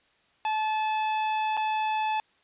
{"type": "tone with dropouts", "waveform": "45% pulse", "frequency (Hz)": 866, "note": "A5", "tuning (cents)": -28, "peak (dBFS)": -25, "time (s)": [0.45, 2.2], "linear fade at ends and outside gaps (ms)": 1, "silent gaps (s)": [1.569, 1.574], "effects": ["white hiss -65 dBFS RMS until 2.43 s", "resampled to 8000 Hz"]}